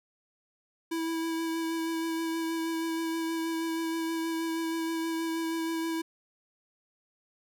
square tone with vibrato, 327.7 Hz, E4, 10 cents flat, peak -30 dBFS, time 0.91-6.02 s, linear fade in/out 10 ms, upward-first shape sine, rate 6.3 Hz, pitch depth 14 cents each way, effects none

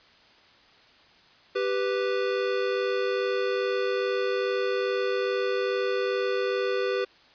square tone pair together, 392 / 494.4 Hz, G4 / B4, 0 / +2 cents, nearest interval major third, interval 402 cents, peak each -28 / -28 dBFS, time 1.55-7.05 s, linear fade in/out 10 ms, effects white hiss -56 dBFS RMS until 7.34 s + resampled to 11025 Hz

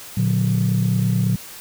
sine chord, Bb augmented, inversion none, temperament just, 116.54 / 145.68 / 182.1 Hz, Bb2 / D3 / F#3, 0 / -14 / -27 cents, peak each -18 / -22 / -19 dBFS, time 0.17-1.36 s, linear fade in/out 5 ms, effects tanh soft clip ceiling -10 dBFS + white hiss -38 dBFS RMS until 1.6 s

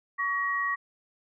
sine tone pair together, 1129 / 1897.3 Hz, C#6 / A#6, +31 / +30 cents, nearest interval major sixth, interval 899 cents, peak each -29 / -28 dBFS, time 0.18-0.76 s, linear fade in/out 20 ms, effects none

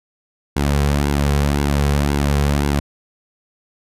sawtooth tone with flanger, 71.6 Hz, D2, 43 cents flat, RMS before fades -17 dBFS, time 0.56-2.8 s, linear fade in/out 5 ms, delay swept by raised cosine 1.6 to 3.4 ms, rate 1.9 Hz, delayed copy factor -0.55, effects resampled to 32000 Hz

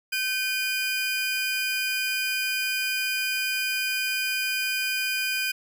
30% pulse tone pair together, 1541.5 / 2447 Hz, G6 / D#7, -29 / -29 cents, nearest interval minor sixth, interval 800 cents, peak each -27 / -24 dBFS, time 0.12-5.52 s, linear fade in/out 10 ms, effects none

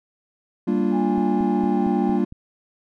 triangle chord, G minor seventh, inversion none, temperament equal, 196 / 233.1 / 293.7 / 349.2 Hz, G3 / Bb3 / D4 / F4, 0 / 0 / 0 / 0 cents, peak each -21 / -21 / -23 / -23 dBFS, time 0.67-2.25 s, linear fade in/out 10 ms
sine tone with pitch glide, 817 to 799.3 Hz, G#5 to G5, -29 to +33 cents, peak -27 dBFS, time 0.91-2.2 s, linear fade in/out 50 ms, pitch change -38 cents, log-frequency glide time 1.68-1.79 s
click train, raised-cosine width 5 ms, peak -26 dBFS, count 6, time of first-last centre 1.18-2.324 s, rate 4.37 Hz
effects none

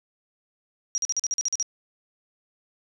sine tone bursts, 5710 Hz, F8, 37 cents sharp, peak -22 dBFS, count 10, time 0.95-1.627 s, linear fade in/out 0 ms, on 29 ms, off 43 ms, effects none

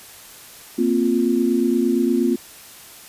sine chord, Bb suspended second, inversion none, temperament equal, 233.1 / 261.6 / 349.2 Hz, Bb3 / C4 / F4, 0 / 0 / 0 cents, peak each -20 dBFS, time 0.78-2.36 s, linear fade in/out 10 ms, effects white hiss -42 dBFS RMS until 3.08 s + resampled to 32000 Hz

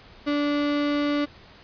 35% pulse tone, 290.9 Hz, D4, 16 cents flat, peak -20 dBFS, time 0.26-1.26 s, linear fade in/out 20 ms, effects pink hiss -49 dBFS RMS until 1.63 s + resampled to 11025 Hz

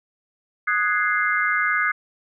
sine chord, Ab dominant seventh, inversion second, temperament equal, 1244.5 / 1480 / 1661.2 / 2093 Hz, Eb6 / Gb6 / Ab6 / C7, 0 / 0 / 0 / 0 cents, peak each -24 dBFS, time 0.67-1.92 s, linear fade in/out 10 ms, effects none

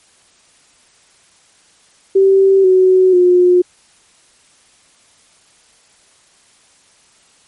sine tone with pitch steps, 387.3 / 372.6 / 358.5 Hz, G4 / F#4 / F4, -21 / +12 / +45 cents, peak -6 dBFS, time 2.15-3.62 s, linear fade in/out 10 ms, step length 490 ms, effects white hiss -51 dBFS RMS until 7.47 s + MP3 48 kbps

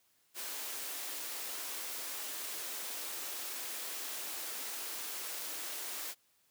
white high-pass noise, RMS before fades -41 dBFS, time 0.34-6.15 s, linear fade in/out 50 ms, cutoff 280 Hz, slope 24 dB/octave, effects white hiss -72 dBFS RMS until 6.5 s + high-pass 60 Hz 12 dB/octave

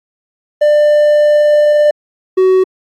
triangle tone pair in turn, 595 / 374.8 Hz, D5 / F#4, +22 / +22 cents, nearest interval minor sixth, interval 800 cents, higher first, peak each -4 dBFS, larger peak neither, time 0.61-1.91 / 2.37-2.64 s, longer first, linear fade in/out 10 ms, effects AAC 48 kbps

